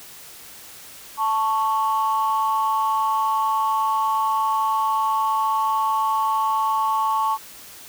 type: tone pair together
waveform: sine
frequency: 880 / 1108.7 Hz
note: A5 / C#6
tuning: 0 / 0 cents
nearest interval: major third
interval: 400 cents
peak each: -20 dBFS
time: 1.17-7.38 s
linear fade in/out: 50 ms
effects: tanh soft clip ceiling -13 dBFS + white hiss -42 dBFS RMS until 7.88 s